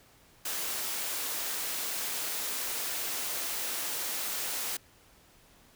white high-pass noise, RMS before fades -34 dBFS, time 0.45-4.77 s, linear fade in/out 5 ms, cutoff 290 Hz, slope 12 dB/octave, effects pink hiss -60 dBFS RMS until 5.75 s

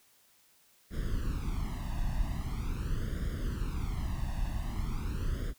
brown noise with flanger, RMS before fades -33 dBFS, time 0.9-5.54 s, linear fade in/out 50 ms, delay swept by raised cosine 0.58 to 1.11 ms, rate 0.43 Hz, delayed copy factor +1, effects white hiss -65 dBFS RMS until 5.58 s

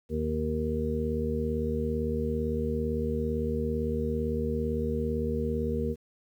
harmonic tone, 77.78 Hz, D#2, in tune, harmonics 1 / 2 / 3 / 5 / 6, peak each -32 / -36 / -32 / -36 / -32 dBFS, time 0.09-5.96 s, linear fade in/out 50 ms, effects 10-bit

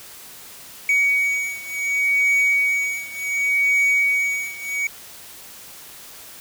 triangle beating tone pair, 2252 / 2252.68 Hz, C#7 / C#7, +27 / +27 cents, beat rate 0.68 Hz, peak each -18 / -20 dBFS, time 0.89-4.87 s, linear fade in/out 2 ms, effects white hiss -41 dBFS RMS until 6.4 s

